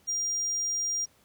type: tone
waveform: triangle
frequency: 5700 Hz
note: F8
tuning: 34 cents sharp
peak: -26 dBFS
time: 0.07-1.06 s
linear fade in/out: 20 ms
effects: pink hiss -63 dBFS RMS until 1.24 s + high-pass 60 Hz 12 dB/octave